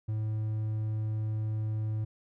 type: tone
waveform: triangle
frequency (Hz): 108.4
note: A2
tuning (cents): -25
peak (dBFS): -27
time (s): 0.08-2.05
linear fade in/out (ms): 10
effects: none